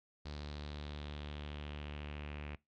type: tone with low-pass filter sweep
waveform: sawtooth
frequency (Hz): 73.8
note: D2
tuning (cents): +9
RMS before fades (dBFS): -45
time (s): 0.25-2.56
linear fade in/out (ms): 10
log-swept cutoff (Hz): 4400 to 2500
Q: 3.6
effects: noise-tail reverb RT60 0.2 s tail -22 dB re dry